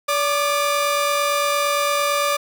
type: tone pair together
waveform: sawtooth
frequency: 574.6 / 1198 Hz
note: D5 / D6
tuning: -38 / +34 cents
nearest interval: octave + minor second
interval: 1272 cents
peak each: -17 dBFS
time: 0.08-2.37 s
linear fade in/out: 10 ms
effects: none